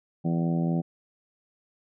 harmonic tone, 83.7 Hz, E2, 27 cents sharp, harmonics 2 / 3 / 4 / 5 / 6 / 7 / 8 / 9, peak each -24 / -31 / -34 / -42 / -43 / -39 / -46 / -40 dBFS, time 0.24-0.82 s, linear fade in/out 20 ms, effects none

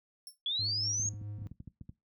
20% pulse tone with exponential decay, 5420 Hz, E8, 47 cents sharp, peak -35 dBFS, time 0.27-0.38 s, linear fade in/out 1 ms, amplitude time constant 23 ms
sine linear sweep, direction up, 3322 to 6645 Hz, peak -30 dBFS, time 0.46-1.09 s, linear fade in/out 2 ms
triangle tone with tremolo, 103.83 Hz, G#2, in tune, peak -35 dBFS, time 0.59-1.47 s, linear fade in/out 0 ms, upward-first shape triangle, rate 4.6 Hz, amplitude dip 35%
clicks, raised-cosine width 5 ms, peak -32 dBFS, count 12, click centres 0.998 / 1.056 / 1.137 / 1.215 / 1.387 / 1.419 / 1.462 / 1.515 / 1.603 / 1.676 / 1.812 / 1.893 s
effects noise-tail reverb RT60 0.2 s tail -20 dB re dry + high-pass 60 Hz 12 dB/octave

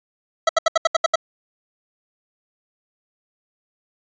25% pulse tone bursts, 653 Hz, E5, 17 cents flat, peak -9 dBFS, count 8, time 0.47-1.157 s, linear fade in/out 5 ms, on 22 ms, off 73 ms, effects resampled to 16000 Hz

